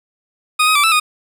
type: tone with pitch steps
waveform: 20% pulse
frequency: 1242 / 1261 / 1164 / 1318 / 1237 Hz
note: D#6 / D#6 / D6 / E6 / D#6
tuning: -3 / +23 / -16 / -1 / -10 cents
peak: -6 dBFS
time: 0.59-1 s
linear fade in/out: 10 ms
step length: 82 ms
effects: resampled to 32000 Hz + 7-bit